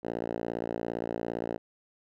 5% pulse tone with band-pass filter, 57.5 Hz, A#1, 23 cents flat, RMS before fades -34 dBFS, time 0.03-1.58 s, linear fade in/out 20 ms, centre 420 Hz, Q 0.93, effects none

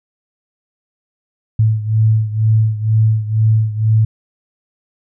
sine beating tone pair, 109.1 / 111.2 Hz, A2 / A2, -14 / +19 cents, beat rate 2.1 Hz, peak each -12 / -16 dBFS, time 1.59-4.05 s, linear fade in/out 5 ms, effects none

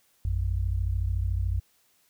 sine tone pair together, 56.45 / 90.2 Hz, A1 / F#2, +45 / -44 cents, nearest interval minor sixth, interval 811 cents, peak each -27 dBFS, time 0.25-1.6 s, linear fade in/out 0 ms, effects white hiss -66 dBFS RMS until 2.09 s

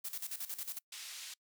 blue noise with tremolo, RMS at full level -40 dBFS, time 0.04-0.79 s, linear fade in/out 10 ms, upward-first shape square, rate 11 Hz, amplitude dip 75%
pink band-pass noise, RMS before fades -47 dBFS, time 0.92-1.34 s, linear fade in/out 5 ms, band 2900 to 9400 Hz, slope 12 dB/octave
effects noise-tail reverb RT60 0.1 s tail -25 dB re dry

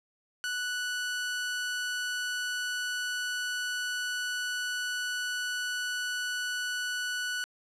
sawtooth tone, 1480 Hz, F#6, in tune, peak -27 dBFS, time 0.44-7.44 s, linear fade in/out 0 ms, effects low-pass 10000 Hz 12 dB/octave

